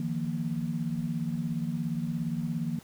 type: chord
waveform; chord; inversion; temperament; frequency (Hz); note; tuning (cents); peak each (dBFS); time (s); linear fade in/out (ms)
sine; Eb suspended second; none; equal with one note detuned; 155.56 / 172.71 / 233.1; Eb3 / F3 / Bb3; 0 / -19 / 0; -33; 0-2.79; 2
effects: pink hiss -54 dBFS RMS until 2.83 s